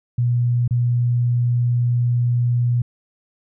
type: tone with dropouts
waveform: sine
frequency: 121.1 Hz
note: B2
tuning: 34 cents flat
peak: -15 dBFS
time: 0.18-2.82 s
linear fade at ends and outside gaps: 5 ms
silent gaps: 0.678-0.708 s
effects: none